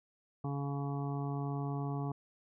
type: harmonic tone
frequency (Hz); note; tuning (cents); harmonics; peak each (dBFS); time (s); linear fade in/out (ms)
140.9; C#3; +29; 1 / 2 / 3 / 5 / 6 / 7 / 8; -35 / -41 / -45 / -46 / -48 / -52 / -49; 0.44-2.12; 5
effects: none